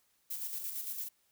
violet noise with tremolo, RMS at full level -38 dBFS, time 0.3-1.09 s, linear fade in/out 10 ms, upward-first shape square, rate 8.8 Hz, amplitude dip 40%, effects white hiss -73 dBFS RMS until 1.31 s

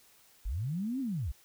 sine linear two-way sweep, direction up then down, 37.16 to 277.2 to 49.28 Hz, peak -31 dBFS, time 0.45-1.32 s, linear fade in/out 10 ms, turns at 1 s, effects white hiss -62 dBFS RMS until 1.44 s

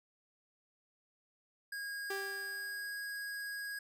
square tone with pitch glide, 1635 to 1647.3 Hz, G#6 to G#6, -28 to -15 cents, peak -40 dBFS, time 1.72-3.79 s, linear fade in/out 5 ms, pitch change +13 cents, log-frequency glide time 2.32-2.99 s
sawtooth tone with exponential decay, 392 Hz, G4, in tune, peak -33 dBFS, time 2.1-3.02 s, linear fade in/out 5 ms, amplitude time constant 200 ms
effects none

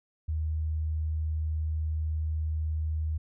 sine tone, 78.2 Hz, D#2, 9 cents sharp, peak -27 dBFS, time 0.28-3.18 s, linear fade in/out 10 ms, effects none

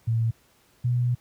sine tone pair in turn, 114 / 122.42 Hz, A#2 / B2, -38 / -15 cents, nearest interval minor second, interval 123 cents, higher second, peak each -20 dBFS, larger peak neither, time 0.07-0.31 / 0.84-1.15 s, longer second, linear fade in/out 10 ms, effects pink hiss -61 dBFS RMS until 1.2 s + high-pass 60 Hz 12 dB/octave

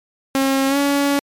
sawtooth tone with pitch glide, 270.2 to 282.5 Hz, C#4 to C#4, -44 to +33 cents, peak -11 dBFS, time 0.35-1.19 s, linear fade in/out 0 ms, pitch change +77 cents, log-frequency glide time 0.68-0.77 s, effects MP3 96 kbps

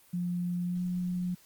sine tone with pitch glide, 176.5 to 179.38 Hz, F3 to F3, +19 to +47 cents, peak -29 dBFS, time 0.13-1.35 s, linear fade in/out 10 ms, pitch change +28 cents, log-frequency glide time 0.66-0.78 s, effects white hiss -60 dBFS RMS until 1.45 s + Opus 32 kbps

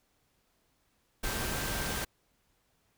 sine tone in noise, 1568 Hz, G6, in tune, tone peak -42 dBFS, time 1.23-2.05 s, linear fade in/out 10 ms, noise pink, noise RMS -34 dBFS, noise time 1.23-2.05 s, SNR -11 dB, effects pink hiss -73 dBFS RMS until 2.97 s

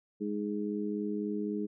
harmonic tone, 103.83 Hz, G#2, in tune, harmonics 2 / 3 / 4, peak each -34 / -36 / -37 dBFS, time 0.2-1.67 s, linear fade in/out 20 ms, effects none

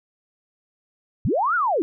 sine linear two-way sweep, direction up then down, 69.7 to 1480 to 284.6 Hz, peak -18 dBFS, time 1.25-1.82 s, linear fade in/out 0 ms, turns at 1.55 s, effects none

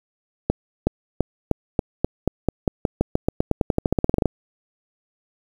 accelerating click train, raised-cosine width 2 ms, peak -4 dBFS, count 27, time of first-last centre 0.5-4.257 s, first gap 370 ms, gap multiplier 0.91, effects 7-bit

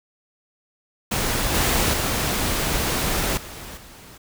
pink noise with level steps, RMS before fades -23 / -20 / -23 / -37 / -44 dBFS, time 1.11-4.18 s, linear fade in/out 10 ms, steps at 1.54 / 1.93 / 3.37 / 3.77 s, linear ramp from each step 5 ms, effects none

